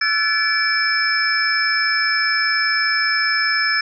sine tone cluster, 1336 / 1499 / 1725 / 2306 / 5240 Hz, E6 / F#6 / A6 / D7 / E8, +23 / +22 / -35 / -32 / -11 cents, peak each -25 / -27 / -19 / -24 / -21 dBFS, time 0.01-3.81 s, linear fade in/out 5 ms, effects none

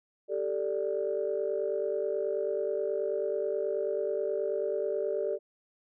sine chord, G suspended second, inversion none, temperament equal with one note detuned, 392 / 441.3 / 587.3 Hz, G4 / A4 / D5, 0 / +5 / 0 cents, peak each -32 dBFS, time 0.28-5.39 s, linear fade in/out 50 ms, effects tanh soft clip ceiling -19 dBFS

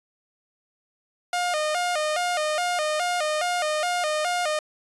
sawtooth tone with vibrato, 659.3 Hz, E5, in tune, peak -19 dBFS, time 1.33-4.59 s, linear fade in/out 2 ms, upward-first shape square, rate 2.4 Hz, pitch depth 130 cents each way, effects resampled to 24000 Hz

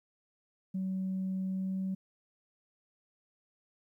sine tone with pitch glide, 188.8 to 189.89 Hz, F#3 to F#3, +35 to +45 cents, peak -30 dBFS, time 0.74-1.95 s, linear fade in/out 10 ms, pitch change +10 cents, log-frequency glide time 1.47-1.79 s, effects tanh soft clip ceiling -28 dBFS + 12-bit

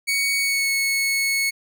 sawtooth tone with pitch glide, 2236 to 2200 Hz, C#7 to C#7, +14 to -14 cents, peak -16 dBFS, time 0.07-1.51 s, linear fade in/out 20 ms, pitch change -28 cents, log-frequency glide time 0.38-0.7 s, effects none

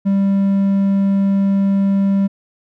triangle tone, 196.7 Hz, G3, 6 cents sharp, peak -10 dBFS, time 0.05-2.28 s, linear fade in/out 20 ms, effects none

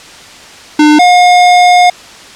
square tone pair in turn, 301.2 / 716.4 Hz, D4 / F5, +44 / +44 cents, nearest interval octave + minor third, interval 1500 cents, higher second, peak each -3 dBFS, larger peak neither, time 0.79-0.99 / 0.99-1.9 s, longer second, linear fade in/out 5 ms, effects white hiss -32 dBFS RMS until 2.35 s + low-pass 6000 Hz 12 dB/octave

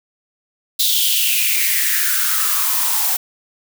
blue noise with high-pass filter sweep, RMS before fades -17 dBFS, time 0.79-3.17 s, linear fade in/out 10 ms, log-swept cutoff 3800 to 760 Hz, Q 5.9, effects none

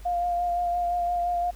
sine tone with vibrato, 702 Hz, F5, 9 cents sharp, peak -23 dBFS, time 0.05-1.51 s, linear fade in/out 10 ms, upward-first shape sine, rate 5.8 Hz, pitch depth 18 cents each way, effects added 50 Hz sine -40 dBFS peak until 1.55 s + pink hiss -53 dBFS RMS until 1.55 s

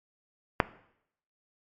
click, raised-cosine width 0.5 ms, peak -4 dBFS, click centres 0.602 s, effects noise-tail reverb RT60 0.7 s tail -17 dB re dry + MP3 96 kbps

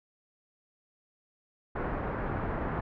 pink low-pass noise, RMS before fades -33 dBFS, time 1.75-2.81 s, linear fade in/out 10 ms, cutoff 1600 Hz, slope 24 dB/octave, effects none

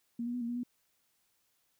sine tone with pitch steps, 235.2 / 241 / 246.9 / 233.6 / 240.9 / 244.9 Hz, A#3 / B3 / B3 / A#3 / B3 / B3, +16 / -42 / 0 / +4 / -43 / -14 cents, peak -33 dBFS, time 0.19-0.634 s, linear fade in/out 5 ms, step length 74 ms, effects white hiss -75 dBFS RMS until 1.79 s

